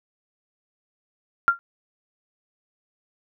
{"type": "tone with exponential decay", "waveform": "sine", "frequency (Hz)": 1386, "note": "F6", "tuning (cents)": -14, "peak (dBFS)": -9, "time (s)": [1.48, 1.59], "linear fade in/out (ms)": 0, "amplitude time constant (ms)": 23, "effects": []}